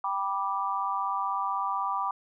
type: chord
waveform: sine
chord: G major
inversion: none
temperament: just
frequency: 784 / 980 / 1176 Hz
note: G5 / B5 / D6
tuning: 0 / -14 / +2 cents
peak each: -33 / -31 / -30 dBFS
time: 0.04-2.11 s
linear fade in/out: 2 ms
effects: none